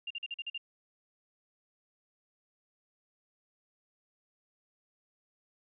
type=tone bursts; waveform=sine; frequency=2794 Hz; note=F7; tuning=in tune; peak=-35 dBFS; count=7; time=0.07-0.579 s; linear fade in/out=5 ms; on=35 ms; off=44 ms; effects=none